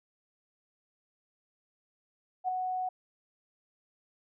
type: tone with ADSR envelope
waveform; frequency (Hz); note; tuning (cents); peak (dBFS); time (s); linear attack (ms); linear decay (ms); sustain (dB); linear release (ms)
sine; 740; F#5; 0; -25; 2.44-2.89; 44; 3; -5; 6
effects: none